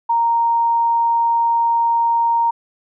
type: tone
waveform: sine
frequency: 930 Hz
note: A#5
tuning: 4 cents flat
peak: -13 dBFS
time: 0.09-2.51 s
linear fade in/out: 10 ms
effects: none